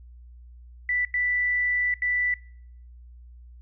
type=tone bursts at uneven times; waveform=sine; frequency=1975.5 Hz; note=B6; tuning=in tune; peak=-22 dBFS; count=3; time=0.89-1.05 / 1.14-1.94 / 2.02-2.34 s; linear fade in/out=2 ms; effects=noise-tail reverb RT60 0.7 s tail -24 dB re dry + added 60 Hz sine -44 dBFS peak until 3.61 s